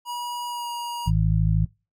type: tone with pitch glide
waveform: square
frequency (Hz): 965 to 952.3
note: B5 to A#5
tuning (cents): -40 to +37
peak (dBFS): -29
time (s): 0.05-1.11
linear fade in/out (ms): 50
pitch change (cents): -23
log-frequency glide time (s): 0.47-0.69
type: harmonic tone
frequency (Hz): 53.2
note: G#1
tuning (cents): +42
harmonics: 1 / 2 / 3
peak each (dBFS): -22 / -22 / -22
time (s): 1.06-1.66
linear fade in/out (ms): 20
effects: noise-tail reverb RT60 0.3 s tail -25 dB re dry